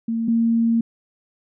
sine tone pair in turn, 228.1 / 229.8 Hz, A#3 / A#3, -37 / -25 cents, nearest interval unison, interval 12 cents, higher second, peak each -20 / -15 dBFS, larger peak second, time 0.08-0.28 / 0.28-0.81 s, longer second, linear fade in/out 5 ms, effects none

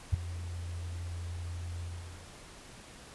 sine tone with ADSR envelope, 86.4 Hz, F2, 18 cents flat, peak -19 dBFS, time 0.12-2.3 s, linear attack 20 ms, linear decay 7 ms, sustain -17 dB, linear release 480 ms, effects pink hiss -51 dBFS RMS until 3.14 s + resampled to 24000 Hz

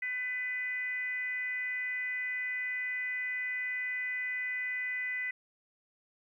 sine tone with frequency modulation, 2000 Hz, B6, 21 cents sharp, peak -32 dBFS, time 0.02-5.31 s, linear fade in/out 5 ms, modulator 481 Hz, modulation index 0.42, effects 12-bit

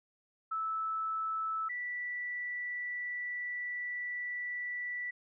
sine tone pair in turn, 1310 / 1962.8 Hz, E6 / B6, -11 / -11 cents, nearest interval perfect fifth, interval 700 cents, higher second, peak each -32 / -35 dBFS, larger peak first, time 0.51-1.69 / 1.69-5.11 s, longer second, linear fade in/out 10 ms, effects none

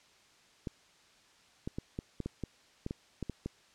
clicks, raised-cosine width 3 ms, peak -23 dBFS, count 12, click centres 0.672 / 1.675 / 1.785 / 1.989 / 2.203 / 2.26 / 2.437 / 2.864 / 2.909 / 3.227 / 3.297 / 3.46 s, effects white hiss -63 dBFS RMS until 3.74 s + low-pass 6000 Hz 12 dB/octave

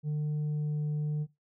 sine tone with tanh clipping, 150.1 Hz, D3, 38 cents sharp, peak -29 dBFS, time 0.03-1.27 s, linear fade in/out 50 ms, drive 3 dB, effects noise-tail reverb RT60 0.2 s tail -17 dB re dry

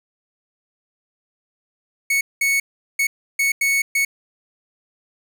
45% pulse tone bursts at uneven times, 2215 Hz, C#7, 2 cents flat, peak -16 dBFS, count 6, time 2.1-2.21 / 2.41-2.6 / 2.99-3.07 / 3.39-3.52 / 3.61-3.82 / 3.95-4.05 s, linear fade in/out 5 ms, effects none

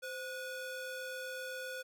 45% pulse ring-modulated tone, 987.8 Hz, B5, in tune, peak -37 dBFS, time 0.02-1.83 s, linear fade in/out 20 ms, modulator 470 Hz, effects none

